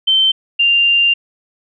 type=tone pair in turn; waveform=sine; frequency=3100 / 2790 Hz; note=G7 / F7; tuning=-20 / -2 cents; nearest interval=major second; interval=182 cents; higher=first; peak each=-9 dBFS; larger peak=neither; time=0.07-0.32 / 0.59-1.14 s; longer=second; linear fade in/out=10 ms; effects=none

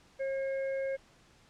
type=harmonic tone; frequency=540 Hz; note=C#5; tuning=45 cents flat; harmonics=1 / 3 / 4; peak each=-31 / -46 / -47 dBFS; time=0.19-0.97 s; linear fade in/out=20 ms; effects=pink hiss -62 dBFS RMS until 1.49 s + low-pass 7000 Hz 12 dB/octave

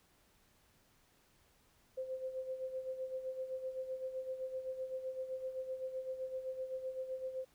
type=tone with tremolo; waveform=sine; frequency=520 Hz; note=C5; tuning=11 cents flat; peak=-36 dBFS; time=1.97-7.45 s; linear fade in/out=10 ms; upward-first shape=sine; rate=7.8 Hz; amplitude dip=65%; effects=pink hiss -70 dBFS RMS until 7.54 s

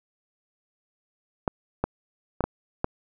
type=clicks; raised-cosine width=1 ms; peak=-9 dBFS; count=5; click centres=1.478 / 1.84 / 2.407 / 2.44 / 2.844 s; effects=none

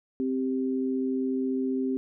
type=tone pair together; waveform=sine; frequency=261.6 / 392 Hz; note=C4 / G4; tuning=0 / 0 cents; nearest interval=perfect fifth; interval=700 cents; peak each=-26 / -31 dBFS; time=0.2-1.97 s; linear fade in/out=0 ms; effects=none

